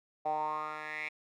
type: tone with band-pass filter sweep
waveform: 10% pulse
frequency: 153.3 Hz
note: D#3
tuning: 25 cents flat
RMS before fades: -36 dBFS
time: 0.25-1.09 s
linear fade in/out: 10 ms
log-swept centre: 720 to 2300 Hz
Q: 6.3
effects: none